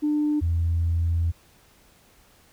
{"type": "tone pair in turn", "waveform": "sine", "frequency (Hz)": [298.8, 83.85], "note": ["D4", "E2"], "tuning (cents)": [30, 30], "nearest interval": "octave + minor seventh", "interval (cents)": 2200, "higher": "first", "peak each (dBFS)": -19, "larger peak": "neither", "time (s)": [[0.02, 0.41], [0.41, 1.32]], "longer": "second", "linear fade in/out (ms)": 20, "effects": ["tanh soft clip ceiling -16 dBFS", "pink hiss -57 dBFS RMS until 2.52 s"]}